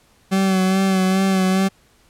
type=tone with vibrato; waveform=40% pulse; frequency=190 Hz; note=F#3; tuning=46 cents sharp; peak=-14 dBFS; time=0.31-1.69 s; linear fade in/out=20 ms; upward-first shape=sine; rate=2.4 Hz; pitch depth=30 cents each way; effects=pink hiss -56 dBFS RMS until 2.09 s + low-pass 12000 Hz 12 dB/octave